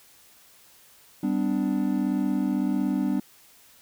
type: chord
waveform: triangle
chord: G major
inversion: none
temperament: equal with one note detuned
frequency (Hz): 196 / 252.1 / 293.7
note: G3 / B3 / D4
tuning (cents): 0 / +36 / 0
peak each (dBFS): -25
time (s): 1.23-3.2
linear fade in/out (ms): 5
effects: white hiss -55 dBFS RMS until 3.81 s